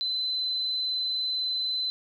sine tone, 4039 Hz, B7, 38 cents sharp, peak -26 dBFS, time 0.01-1.9 s, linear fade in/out 0 ms, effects 10-bit

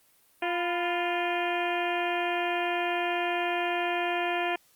harmonic tone with a mistuned harmonic, 350 Hz, F4, 4 cents sharp, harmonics 1 / 2 / 3 / 4 / 5 / 6 / 7 / 8 / 9, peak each -32 / -30 / -37 / -39 / -35 / -40 / -35 / -39 / -43 dBFS, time 0.42-4.56 s, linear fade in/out 5 ms, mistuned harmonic 3, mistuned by -75 cents, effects white hiss -63 dBFS RMS until 4.75 s + Opus 32 kbps

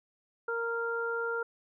harmonic tone, 464.1 Hz, A#4, 8 cents flat, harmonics 1 / 2 / 3, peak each -33 / -41 / -33 dBFS, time 0.48-1.43 s, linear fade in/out 5 ms, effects none

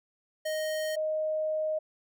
square / sine tone pair in turn, 622.3 / 622.3 Hz, D#5 / D#5, 0 / 0 cents, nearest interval unison, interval 0 cents, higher neither, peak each -30 / -27 dBFS, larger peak second, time 0.45-0.96 / 0.96-1.79 s, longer second, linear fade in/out 10 ms, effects none

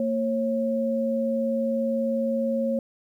sine tone pair together, 229.6 / 544.5 Hz, A#3 / C#5, -26 / -31 cents, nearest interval octave + minor third, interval 1495 cents, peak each -25 dBFS, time 0-2.79 s, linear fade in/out 2 ms, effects 10-bit

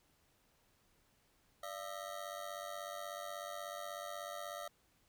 25% pulse ring-modulated tone, 635 Hz, D#5, 35 cents sharp, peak -36 dBFS, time 1.63-4.68 s, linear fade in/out 5 ms, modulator 48.2 Hz, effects pink hiss -73 dBFS RMS until 5.08 s

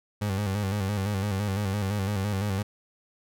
30% pulse tone with vibrato, 100 Hz, G2, 35 cents sharp, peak -23 dBFS, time 0.21-2.63 s, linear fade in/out 10 ms, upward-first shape square, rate 5.9 Hz, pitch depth 67 cents each way, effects none

